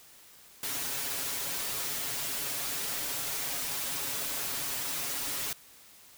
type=noise with comb filter; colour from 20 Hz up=white; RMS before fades=-34 dBFS; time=0.63-5.53 s; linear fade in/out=2 ms; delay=7.2 ms; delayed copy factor=+0.9; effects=white hiss -55 dBFS RMS until 6.17 s